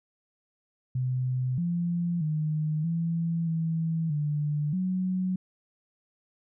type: tone with pitch steps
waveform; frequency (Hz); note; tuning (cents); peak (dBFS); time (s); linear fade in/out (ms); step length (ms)
sine; 127.8 / 172.5 / 153.9 / 166.7 / 162.9 / 148.4 / 185; C3 / F3 / D#3 / E3 / E3 / D3 / F#3; -40 / -21 / -19 / +20 / -20 / +18 / 0; -25; 0.95-5.36; 5; 630
effects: none